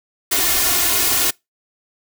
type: noise with comb filter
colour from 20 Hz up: white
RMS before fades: -17 dBFS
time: 0.31-1.31 s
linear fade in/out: 10 ms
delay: 2.8 ms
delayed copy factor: +0.95
effects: noise-tail reverb RT60 0.2 s tail -25 dB re dry